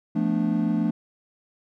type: chord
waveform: triangle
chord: B half-diminished seventh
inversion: second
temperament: equal with one note detuned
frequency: 172.41 / 220 / 246.9 / 293.7 Hz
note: F3 / A3 / B3 / D4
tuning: -22 / 0 / 0 / 0 cents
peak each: -25 / -22 / -28 / -25 dBFS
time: 0.15-0.91 s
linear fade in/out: 10 ms
effects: none

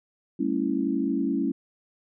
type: chord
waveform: sine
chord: A dominant seventh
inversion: third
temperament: equal with one note detuned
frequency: 196 / 225.3 / 277.2 / 329.6 Hz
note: G3 / A3 / C#4 / E4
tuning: 0 / +41 / 0 / 0 cents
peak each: -31 / -30 / -26 / -29 dBFS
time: 0.39-1.52 s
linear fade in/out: 10 ms
effects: none

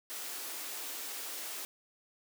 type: high-pass noise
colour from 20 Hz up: white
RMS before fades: -41 dBFS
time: 0.1-1.65 s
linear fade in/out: 0 ms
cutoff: 260 Hz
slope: 48 dB/octave
effects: none

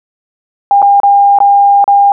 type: tone with dropouts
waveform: sine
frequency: 804 Hz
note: G5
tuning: 44 cents sharp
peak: -3 dBFS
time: 0.71-2.12 s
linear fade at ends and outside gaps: 1 ms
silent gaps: 0.819-0.826 / 1.001-1.033 / 1.387-1.403 / 1.842-1.878 s
effects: none

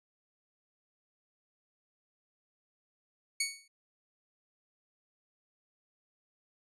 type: tone with exponential decay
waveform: 15% pulse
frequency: 2230 Hz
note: C#7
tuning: 10 cents sharp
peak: -20 dBFS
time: 3.4-3.68 s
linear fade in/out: 5 ms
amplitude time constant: 60 ms
effects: resampled to 32000 Hz

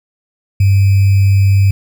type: tone with sample-and-hold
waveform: sine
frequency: 98 Hz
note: G2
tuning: in tune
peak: -6 dBFS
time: 0.6-1.71 s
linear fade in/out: 5 ms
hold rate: 2450 Hz
effects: none

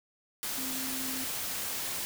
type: tone in noise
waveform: sine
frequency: 261.6 Hz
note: C4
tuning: in tune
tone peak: -39 dBFS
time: 0.58-1.24 s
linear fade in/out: 0 ms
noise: white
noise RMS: -35 dBFS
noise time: 0.43-2.05 s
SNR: -7 dB
effects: none

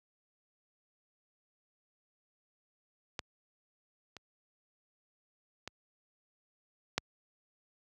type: clicks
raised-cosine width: 0.2 ms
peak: -18 / -29 / -23 / -11 dBFS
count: 4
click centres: 3.192 / 4.167 / 5.676 / 6.98 s
effects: high-pass 60 Hz 12 dB/octave

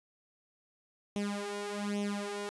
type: tone with flanger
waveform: sawtooth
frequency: 204.2 Hz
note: G#3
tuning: 29 cents flat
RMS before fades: -36 dBFS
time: 1.16-2.49 s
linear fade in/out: 0 ms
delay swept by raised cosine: 0.32 to 2.82 ms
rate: 1.2 Hz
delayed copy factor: +0.85
effects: resampled to 24000 Hz

